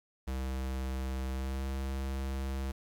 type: tone with pitch glide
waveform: square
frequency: 65.5 to 66.88 Hz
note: C2 to C2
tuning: +2 to +39 cents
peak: -34 dBFS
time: 0.27-2.72 s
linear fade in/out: 10 ms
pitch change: +37 cents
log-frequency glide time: 1.32-1.63 s
effects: 10-bit